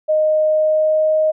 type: tone with pitch glide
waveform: sine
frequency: 619 to 623.7 Hz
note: D#5 to D#5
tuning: -9 to +4 cents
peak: -12 dBFS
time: 0.08-1.32 s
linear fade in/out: 20 ms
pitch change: +13 cents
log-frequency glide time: 0.47-1.15 s
effects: none